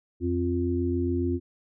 harmonic tone, 87.31 Hz, F2, in tune, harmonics 1 / 3 / 4, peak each -28 / -28 / -28 dBFS, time 0.2-1.4 s, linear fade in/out 50 ms, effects none

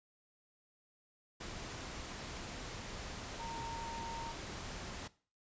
sine tone in noise, 921 Hz, A#5, 21 cents flat, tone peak -43 dBFS, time 3.39-4.32 s, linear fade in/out 10 ms, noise pink, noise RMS -45 dBFS, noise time 1.4-5.08 s, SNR -1 dB, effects noise-tail reverb RT60 0.4 s tail -19 dB re dry + resampled to 16000 Hz

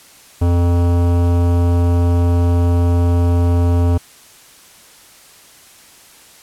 sine tone with hard clipping, 86.8 Hz, F2, 10 cents flat, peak -13 dBFS, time 0.41-3.98 s, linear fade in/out 10 ms, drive 17 dB, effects white hiss -44 dBFS RMS until 6.42 s + low-pass 12000 Hz 12 dB/octave

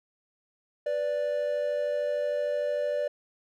triangle tone pair together, 492.8 / 586 Hz, B4 / D5, -4 / -4 cents, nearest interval minor third, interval 300 cents, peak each -31 / -25 dBFS, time 0.86-3.08 s, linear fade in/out 5 ms, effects none

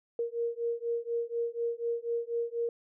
sine beating tone pair, 466.2 / 470.3 Hz, A#4 / A#4, 0 / +15 cents, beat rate 4.1 Hz, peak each -33 / -33 dBFS, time 0.19-2.69 s, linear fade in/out 2 ms, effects none

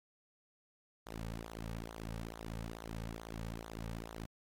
sawtooth tone with flanger, 55.9 Hz, A1, 28 cents sharp, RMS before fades -44 dBFS, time 1.06-4.26 s, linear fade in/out 10 ms, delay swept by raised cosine 0.38 to 2.98 ms, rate 2.3 Hz, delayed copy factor -0.8, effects MP3 64 kbps

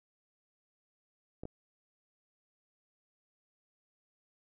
clicks, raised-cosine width 2 ms, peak -28 dBFS, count 2, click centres 1.435 / 1.454 s, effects none

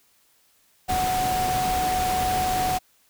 sine tone in noise, 740 Hz, F#5, in tune, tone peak -22 dBFS, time 0.88-2.79 s, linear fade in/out 20 ms, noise pink, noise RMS -29 dBFS, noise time 0.88-2.79 s, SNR +4 dB, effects white hiss -62 dBFS RMS until 3.09 s

